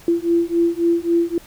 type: beating tone pair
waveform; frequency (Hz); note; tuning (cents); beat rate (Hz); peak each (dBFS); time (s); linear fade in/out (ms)
sine; 337.6 / 341.3; E4 / F4; +41 / -40; 3.7; -18; 0.08-1.38; 2
effects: pink hiss -45 dBFS RMS until 1.46 s